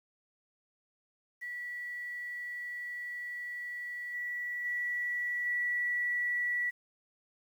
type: tone with level steps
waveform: sine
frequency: 1948 Hz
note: B6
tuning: 24 cents flat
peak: -37 / -34 / -31 / -29 dBFS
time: 1.41-6.71 s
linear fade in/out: 20 ms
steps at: 4.13 / 4.64 / 5.45 s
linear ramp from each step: 20 ms
effects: 10-bit